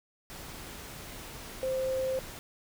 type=tone in noise; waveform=sine; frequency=523.3 Hz; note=C5; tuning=in tune; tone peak=-28 dBFS; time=1.63-2.19 s; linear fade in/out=0 ms; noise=pink; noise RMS=-44 dBFS; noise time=0.3-2.39 s; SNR=+13 dB; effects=none